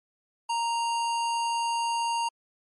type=tone; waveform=square; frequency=931 Hz; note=A#5; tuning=2 cents flat; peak=-26 dBFS; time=0.49-2.29 s; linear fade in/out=10 ms; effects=MP3 48 kbps